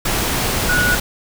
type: tone in noise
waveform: sine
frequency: 1462 Hz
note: F#6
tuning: 21 cents flat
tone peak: -15 dBFS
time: 0.69-0.95 s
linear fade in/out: 5 ms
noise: pink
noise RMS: -19 dBFS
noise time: 0.05-1 s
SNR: +1 dB
effects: none